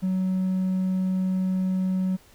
triangle tone, 186.7 Hz, F#3, 16 cents sharp, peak -19 dBFS, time 0.02-2.17 s, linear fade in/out 20 ms, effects tanh soft clip ceiling -16 dBFS + pink hiss -55 dBFS RMS until 2.34 s

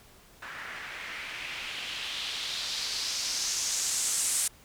blue noise with low-pass filter sweep, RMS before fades -33 dBFS, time 0.42-4.48 s, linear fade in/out 5 ms, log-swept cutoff 1600 to 9000 Hz, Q 2.3, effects pink hiss -56 dBFS RMS until 4.64 s

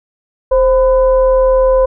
sine tone with frequency modulation, 523.3 Hz, C5, in tune, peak -7 dBFS, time 0.51-1.86 s, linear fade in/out 10 ms, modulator 483 Hz, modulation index 0.51, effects none

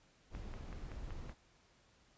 brown noise, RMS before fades -46 dBFS, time 0.3-1.35 s, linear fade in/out 50 ms
click train, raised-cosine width 0.5 ms, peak -36 dBFS, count 6, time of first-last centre 0.35-1.295 s, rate 5.29 Hz
effects pink hiss -69 dBFS RMS until 2.17 s + resampled to 16000 Hz

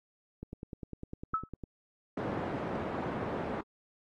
click train, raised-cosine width 3 ms, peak -28 dBFS, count 13, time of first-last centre 0.43-1.637 s, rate 9.94 Hz
sine tone with exponential decay, 1300 Hz, E6, 24 cents flat, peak -24 dBFS, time 1.34-1.49 s, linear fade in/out 2 ms, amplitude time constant 31 ms
pink band-pass noise, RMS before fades -36 dBFS, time 2.17-3.61 s, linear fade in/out 5 ms, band 150 to 1000 Hz, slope 12 dB/octave
effects AAC 32 kbps

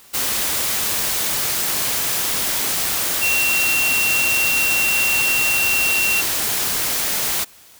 sine tone in noise, 2732 Hz, F7, 39 cents flat, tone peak -17 dBFS, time 3.21-6.22 s, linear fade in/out 20 ms, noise white, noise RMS -21 dBFS, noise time 0.13-7.45 s, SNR +1 dB, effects white hiss -47 dBFS RMS until 7.79 s

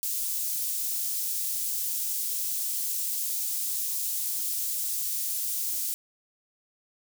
white high-pass noise, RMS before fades -30 dBFS, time 0.03-5.94 s, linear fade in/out 0 ms, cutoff 6600 Hz, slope 12 dB/octave, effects none

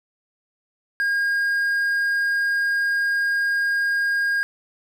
triangle tone, 1623 Hz, G#6, 40 cents flat, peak -17 dBFS, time 1-4.43 s, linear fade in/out 0 ms, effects none

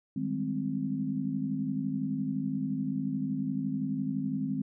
sine chord, Ab major seventh, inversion second, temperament equal, 155.56 / 196 / 207.7 / 261.6 Hz, Eb3 / G3 / Ab3 / C4, 0 / 0 / 0 / 0 cents, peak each -36 / -37 / -35 / -32 dBFS, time 0.16-4.62 s, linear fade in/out 5 ms, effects none

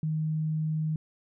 sine tone, 156.2 Hz, D#3, 7 cents sharp, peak -26 dBFS, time 0.03-0.96 s, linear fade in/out 2 ms, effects none

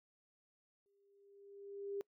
sine tone with exponential growth, 400.2 Hz, G4, 36 cents sharp, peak -37 dBFS, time 0.86-2.01 s, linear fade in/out 0 ms, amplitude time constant 250 ms, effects noise-tail reverb RT60 0.1 s tail -24 dB re dry

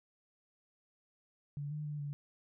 sine tone with pitch steps, 144.2 / 150.8 / 148.3 / 144.2 Hz, D3 / D3 / D3 / D3, -31 / +46 / +17 / -31 cents, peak -37 dBFS, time 1.57-2.13 s, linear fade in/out 0 ms, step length 140 ms, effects none

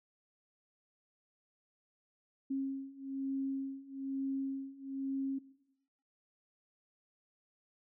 sine beating tone pair, 270 / 271.1 Hz, C#4 / C#4, -45 / -38 cents, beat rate 1.1 Hz, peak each -39 / -37 dBFS, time 2.5-5.39 s, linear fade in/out 10 ms, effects noise-tail reverb RT60 0.8 s tail -18 dB re dry

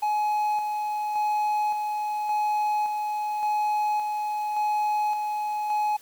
triangle tone with tremolo, 843 Hz, G#5, 26 cents sharp, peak -20 dBFS, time 0.02-5.97 s, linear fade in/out 10 ms, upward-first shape square, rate 0.88 Hz, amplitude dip 35%, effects white hiss -52 dBFS RMS until 6.01 s

